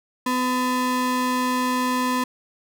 square ring-modulated tone, 378.4 Hz, F#4, 39 cents sharp, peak -18 dBFS, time 0.26-2.24 s, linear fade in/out 5 ms, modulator 631 Hz, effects none

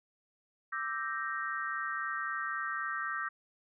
sine chord, E half-diminished seventh, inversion third, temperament equal, 1174.7 / 1318.5 / 1568 / 1864.7 Hz, D6 / E6 / G6 / Bb6, 0 / 0 / 0 / 0 cents, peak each -39 / -39 / -38 / -39 dBFS, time 0.72-3.29 s, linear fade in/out 10 ms, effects none

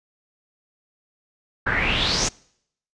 pink noise with low-pass filter sweep, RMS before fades -22 dBFS, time 1.66-2.29 s, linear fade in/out 10 ms, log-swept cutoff 1500 to 6800 Hz, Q 6.1, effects noise-tail reverb RT60 0.7 s tail -25 dB re dry + resampled to 22050 Hz

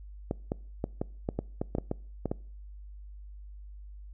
clicks, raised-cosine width 2 ms, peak -16 dBFS, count 12, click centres 0.311 / 0.519 / 0.841 / 1.015 / 1.289 / 1.39 / 1.615 / 1.751 / 1.784 / 1.914 / 2.257 / 2.315 s, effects noise-tail reverb RT60 0.5 s tail -24 dB re dry + added 50 Hz sine -43 dBFS peak until 4.13 s

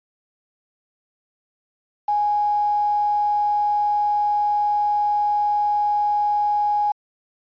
sine tone with quantisation, 830.6 Hz, G#5, in tune, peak -17 dBFS, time 2.08-6.92 s, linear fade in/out 5 ms, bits 7, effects resampled to 11025 Hz

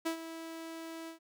sawtooth tone with ADSR envelope, 327 Hz, E4, 14 cents flat, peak -26 dBFS, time 0.05-1.19 s, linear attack 15 ms, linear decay 97 ms, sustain -12 dB, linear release 110 ms, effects none

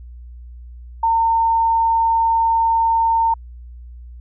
sine tone, 910 Hz, A#5, 42 cents flat, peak -13 dBFS, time 1.03-3.34 s, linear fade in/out 5 ms, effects added 60 Hz sine -34 dBFS peak until 4.2 s

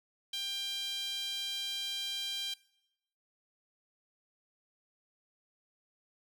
sawtooth tone with high-pass filter, 793 Hz, G5, 20 cents sharp, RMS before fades -37 dBFS, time 0.33-2.54 s, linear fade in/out 5 ms, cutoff 3400 Hz, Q 7.8, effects noise-tail reverb RT60 0.8 s tail -21 dB re dry

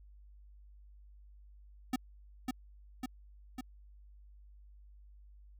square tone with echo, 254.5 Hz, C4, 48 cents flat, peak -30 dBFS, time 1.93-1.96 s, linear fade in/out 5 ms, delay 550 ms, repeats 3, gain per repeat -3 dB, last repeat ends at 3.61 s, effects added 50 Hz sine -54 dBFS peak until 5.59 s

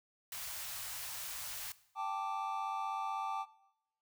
white band-stop noise, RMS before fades -43 dBFS, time 0.32-1.72 s, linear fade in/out 2 ms, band 130 to 640 Hz, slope 24 dB/octave
triangle chord, G suspended second, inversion none, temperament equal, 784 / 880 / 1174.7 Hz, G5 / A5 / D6, 0 / 0 / 0 cents, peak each -38 dBFS, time 1.95-3.46 s, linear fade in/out 50 ms
effects noise-tail reverb RT60 0.8 s tail -18 dB re dry

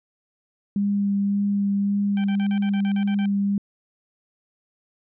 sine tone with vibrato, 200.9 Hz, G3, 43 cents sharp, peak -19 dBFS, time 0.76-3.58 s, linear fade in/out 2 ms, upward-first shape sine, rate 1.8 Hz, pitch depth 11 cents each way
10% pulse tone bursts, 780 Hz, G5, 9 cents flat, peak -25 dBFS, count 10, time 2.17-3.258 s, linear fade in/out 2 ms, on 71 ms, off 42 ms
effects resampled to 8000 Hz

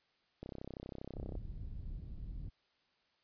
click train, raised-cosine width 2 ms, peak -31 dBFS, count 31, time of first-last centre 0.43-1.353 s, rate 32.5 Hz
pink low-pass noise, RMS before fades -44 dBFS, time 1.14-2.5 s, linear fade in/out 20 ms, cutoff 110 Hz, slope 12 dB/octave
effects white hiss -75 dBFS RMS until 3.23 s + resampled to 11025 Hz

